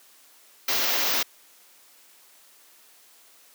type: band-stop noise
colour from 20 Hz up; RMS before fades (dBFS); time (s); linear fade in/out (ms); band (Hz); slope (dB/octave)
white; -24; 0.68-1.23; 5; 6400 to 14000; 48
effects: white hiss -55 dBFS RMS until 3.54 s + high-pass 300 Hz 12 dB/octave